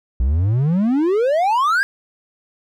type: exponential sweep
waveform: triangle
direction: up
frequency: 58.27 to 1661.2 Hz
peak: -12 dBFS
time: 0.2-1.83 s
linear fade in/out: 0 ms
effects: none